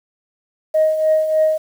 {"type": "tone with tremolo", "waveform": "sine", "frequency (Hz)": 626, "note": "D#5", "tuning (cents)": 10, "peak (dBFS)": -9, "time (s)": [0.74, 1.58], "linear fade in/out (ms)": 10, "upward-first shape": "triangle", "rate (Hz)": 3.3, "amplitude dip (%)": 65, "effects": ["tanh soft clip ceiling -7 dBFS", "7-bit"]}